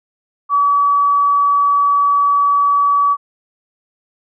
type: tone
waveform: sine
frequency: 1142 Hz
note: D6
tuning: 49 cents flat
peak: -10 dBFS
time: 0.49-3.17 s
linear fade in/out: 50 ms
effects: none